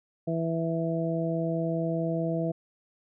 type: harmonic tone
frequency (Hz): 164.7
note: E3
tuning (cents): -1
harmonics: 1 / 2 / 3 / 4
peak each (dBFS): -29 / -32 / -34 / -32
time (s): 0.27-2.52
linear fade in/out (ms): 10
effects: none

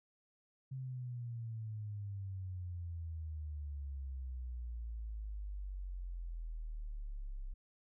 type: exponential sweep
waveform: sine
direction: down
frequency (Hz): 133.3 to 32.7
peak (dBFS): -40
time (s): 0.71-7.54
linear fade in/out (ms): 10
effects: none

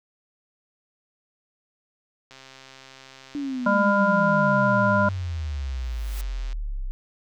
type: click train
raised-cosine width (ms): 0.2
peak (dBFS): -28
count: 562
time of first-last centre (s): 2.31-6.528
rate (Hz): 133
type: exponential sweep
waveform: sine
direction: down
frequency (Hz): 293.7 to 30.87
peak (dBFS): -26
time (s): 3.35-6.91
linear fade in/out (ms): 0
type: harmonic tone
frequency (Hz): 201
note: G3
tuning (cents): +44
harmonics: 1 / 3 / 5 / 7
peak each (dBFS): -23 / -23 / -23 / -23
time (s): 3.66-5.09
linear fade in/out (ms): 5
type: noise with exponential growth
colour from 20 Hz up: white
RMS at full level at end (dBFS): -38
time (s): 5.76-6.21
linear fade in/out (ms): 0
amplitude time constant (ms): 97
effects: none

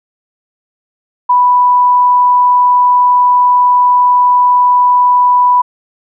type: tone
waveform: sine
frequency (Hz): 987.8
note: B5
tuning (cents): 0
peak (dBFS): -5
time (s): 1.29-5.62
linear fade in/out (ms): 10
effects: none

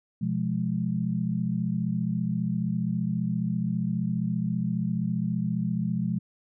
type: chord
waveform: sine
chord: F diminished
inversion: second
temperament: just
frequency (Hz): 125.72 / 174.61 / 209.5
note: Cb3 / F3 / Ab3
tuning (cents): +31 / 0 / +15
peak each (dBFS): -31 / -28 / -29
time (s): 0.21-6.19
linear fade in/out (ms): 10
effects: none

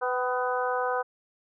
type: harmonic tone with a mistuned harmonic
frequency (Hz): 249.9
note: B3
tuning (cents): +21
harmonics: 2 / 3 / 4 / 5 / 6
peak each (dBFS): -29 / -31 / -32 / -33 / -34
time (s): 0.01-1.03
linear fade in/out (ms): 20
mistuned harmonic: 3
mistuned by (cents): +25
effects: none

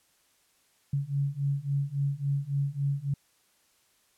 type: beating tone pair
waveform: sine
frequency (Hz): 138.59 / 142.19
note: C#3 / C#3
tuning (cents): 0 / +44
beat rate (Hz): 3.6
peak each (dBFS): -30 / -29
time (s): 0.93-3.14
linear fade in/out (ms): 5
effects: white hiss -67 dBFS RMS until 4.17 s + low-pass 12000 Hz 12 dB/octave

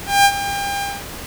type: tone with ADSR envelope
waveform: sawtooth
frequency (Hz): 800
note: G5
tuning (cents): +35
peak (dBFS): -4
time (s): 0.06-1.05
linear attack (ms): 190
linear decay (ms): 60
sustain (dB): -13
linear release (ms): 220
effects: pink hiss -32 dBFS RMS until 1.26 s

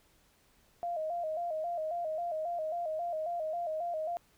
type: tone with vibrato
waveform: sine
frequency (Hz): 659.3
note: E5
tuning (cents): 0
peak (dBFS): -32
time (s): 0.83-4.17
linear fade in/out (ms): 0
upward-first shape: square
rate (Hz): 3.7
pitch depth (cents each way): 88
effects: pink hiss -67 dBFS RMS until 4.37 s

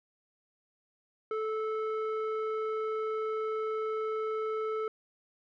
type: tone with low-pass filter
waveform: square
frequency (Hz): 436.7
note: A4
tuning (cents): -13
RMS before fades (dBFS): -33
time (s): 1.31-4.88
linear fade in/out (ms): 2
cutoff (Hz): 1400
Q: 1.5
effects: none

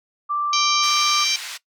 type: tone with pitch glide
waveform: sine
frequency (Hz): 1174.7 to 1184.9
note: D6 to D6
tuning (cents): 0 to +15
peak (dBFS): -20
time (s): 0.29-1.25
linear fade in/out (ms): 20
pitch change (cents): +15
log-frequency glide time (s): 0.52-0.98
type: harmonic tone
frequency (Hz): 784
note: G5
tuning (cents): 0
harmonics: 3 / 4 / 5 / 6 / 7 / 8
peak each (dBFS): -26 / -26 / -26 / -26 / -26 / -26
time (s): 0.53-1.36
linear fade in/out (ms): 2
type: band-pass noise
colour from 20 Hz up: white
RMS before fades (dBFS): -33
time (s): 0.82-1.58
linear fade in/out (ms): 20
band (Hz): 1400 to 5200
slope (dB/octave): 12
effects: noise-tail reverb RT60 0.1 s tail -19 dB re dry

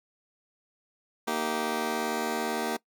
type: chord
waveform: 15% pulse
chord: Eb major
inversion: second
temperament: just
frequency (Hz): 233.3 / 311.1 / 388.9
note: Bb3 / Eb4 / G4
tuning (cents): +2 / 0 / -14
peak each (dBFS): -25 / -29 / -26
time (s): 1.27-2.77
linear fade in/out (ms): 10
effects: noise-tail reverb RT60 0.1 s tail -21 dB re dry

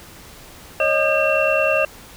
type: tone cluster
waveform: sine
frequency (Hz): 551 / 621 / 1216 / 1599 / 2717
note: C#5 / D#5 / D#6 / G6 / F7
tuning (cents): -11 / -3 / -40 / +34 / -48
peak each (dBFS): -21 / -19 / -25 / -27 / -20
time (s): 0.8-1.85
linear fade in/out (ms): 2
effects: pink hiss -42 dBFS RMS until 2.16 s

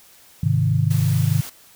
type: chord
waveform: sine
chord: Ab major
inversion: none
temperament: equal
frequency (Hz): 103.83 / 130.81 / 155.56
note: Ab2 / C3 / Eb3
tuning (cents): 0 / 0 / 0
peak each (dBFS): -20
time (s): 0.43-1.41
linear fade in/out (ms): 5
type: noise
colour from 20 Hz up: white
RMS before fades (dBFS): -35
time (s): 0.9-1.5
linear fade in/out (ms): 10
effects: white hiss -50 dBFS RMS until 1.75 s

